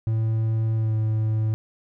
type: tone with pitch glide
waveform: triangle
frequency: 111.3 to 109.32 Hz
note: A2 to A2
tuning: +20 to -11 cents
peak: -18 dBFS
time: 0.07-1.54 s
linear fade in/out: 0 ms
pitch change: -31 cents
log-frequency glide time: 0.76-0.95 s
effects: none